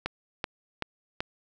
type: click train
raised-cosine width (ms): 0.3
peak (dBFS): -13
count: 4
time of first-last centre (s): 0.06-1.205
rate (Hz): 2.62
effects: none